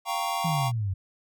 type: chord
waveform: square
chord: G half-diminished seventh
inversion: third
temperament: equal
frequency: 698.5 / 784 / 932.3 / 1108.7 Hz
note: F5 / G5 / Bb5 / Db6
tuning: 0 / 0 / 0 / 0 cents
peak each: -33 dBFS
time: 0.05-0.72 s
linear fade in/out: 50 ms
type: exponential sweep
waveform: sine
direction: down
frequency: 171.4 to 91 Hz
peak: -25 dBFS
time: 0.44-0.94 s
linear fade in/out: 10 ms
effects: none